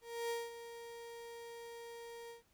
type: tone with ADSR envelope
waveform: 35% pulse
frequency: 467 Hz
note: A#4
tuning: 3 cents sharp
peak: -34 dBFS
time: 0.01-2.43 s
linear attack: 290 ms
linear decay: 200 ms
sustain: -12 dB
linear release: 130 ms
effects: pink hiss -73 dBFS RMS until 2.53 s